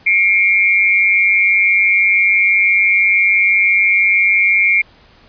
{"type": "tone pair together", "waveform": "sine", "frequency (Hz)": [2155, 2349], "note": ["C#7", "D7"], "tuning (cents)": [-49, 0], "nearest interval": "minor second", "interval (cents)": 149, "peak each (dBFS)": -12, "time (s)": [0.06, 4.82], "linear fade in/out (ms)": 10, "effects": ["pink hiss -47 dBFS RMS until 5.28 s", "resampled to 11025 Hz"]}